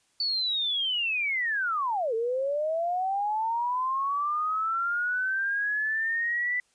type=linear two-way sweep; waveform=sine; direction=down then up; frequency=4514 to 440 to 1990 Hz; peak=-25 dBFS; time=0.2-6.6 s; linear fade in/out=2 ms; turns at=2.14 s; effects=white hiss -68 dBFS RMS until 6.74 s + resampled to 22050 Hz